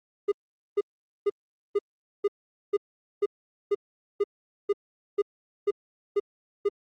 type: tone bursts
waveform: triangle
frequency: 407.2 Hz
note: G#4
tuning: 34 cents flat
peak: -18 dBFS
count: 14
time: 0.28-6.69 s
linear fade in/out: 10 ms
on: 40 ms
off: 450 ms
effects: Opus 24 kbps